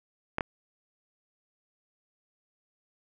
clicks, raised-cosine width 0.5 ms, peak -13 dBFS, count 2, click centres 0.384 / 0.408 s, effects none

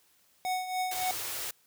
square tone with tremolo, 740 Hz, F#5, in tune, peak -28 dBFS, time 0.45-1.11 s, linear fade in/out 0 ms, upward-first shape triangle, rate 3.5 Hz, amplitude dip 70%
white band-stop noise, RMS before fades -36 dBFS, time 0.91-1.51 s, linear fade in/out 5 ms, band 140 to 300 Hz, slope 48 dB/octave
effects white hiss -66 dBFS RMS until 1.66 s + high-pass 60 Hz 12 dB/octave

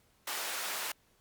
pink high-pass noise, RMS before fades -37 dBFS, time 0.27-0.92 s, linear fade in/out 5 ms, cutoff 790 Hz, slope 12 dB/octave, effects pink hiss -69 dBFS RMS until 1.2 s + Opus 48 kbps

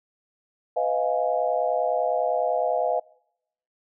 sine chord, F half-diminished seventh, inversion second, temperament just, 502.9 / 628.6 / 698.5 / 838.1 Hz, Cb5 / Eb5 / F5 / Ab5, +31 / +18 / 0 / +16 cents, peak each -27 / -26 / -25 / -31 dBFS, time 0.76-3 s, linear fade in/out 10 ms, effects noise-tail reverb RT60 0.8 s tail -26 dB re dry

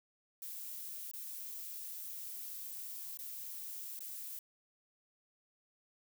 violet noise with dropouts, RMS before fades -45 dBFS, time 0.42-4.39 s, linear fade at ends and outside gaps 2 ms, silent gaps 1.114-1.135 / 3.173-3.189 / 3.992-4.005 s, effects none

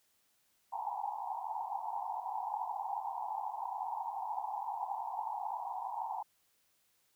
pink band-pass noise, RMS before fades -39 dBFS, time 0.72-6.23 s, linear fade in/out 5 ms, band 760 to 960 Hz, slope 96 dB/octave, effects white hiss -74 dBFS RMS until 7.15 s

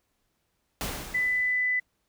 pink noise with exponential decay, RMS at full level -30 dBFS, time 0.81-1.83 s, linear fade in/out 0 ms, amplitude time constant 220 ms
sine tone, 1998 Hz, B6, 20 cents sharp, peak -23 dBFS, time 1.14-1.8 s, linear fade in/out 10 ms
effects pink hiss -75 dBFS RMS until 2.08 s

